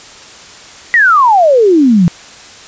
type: exponential sweep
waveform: sine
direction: down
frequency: 1975.5 to 162.3 Hz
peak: -4 dBFS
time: 0.94-2.08 s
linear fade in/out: 0 ms
effects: white hiss -34 dBFS RMS until 2.67 s + resampled to 16000 Hz